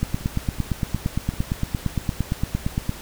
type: two click trains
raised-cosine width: 5 ms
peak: -23 / -9 dBFS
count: 4 / 26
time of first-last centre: 0.21-1.338 / 0.03-2.894 s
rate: 2.66 / 8.73 Hz
effects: added 60 Hz sine -44 dBFS peak until 3.01 s + pink hiss -39 dBFS RMS until 3.01 s